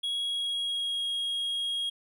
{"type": "tone with pitch glide", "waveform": "triangle", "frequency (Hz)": [3322, 3278], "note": ["G#7", "G#7"], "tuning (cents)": [0, -23], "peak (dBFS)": -27, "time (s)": [0.03, 1.9], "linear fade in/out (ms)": 10, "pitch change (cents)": -23, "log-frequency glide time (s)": [0.15, 1.07], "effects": []}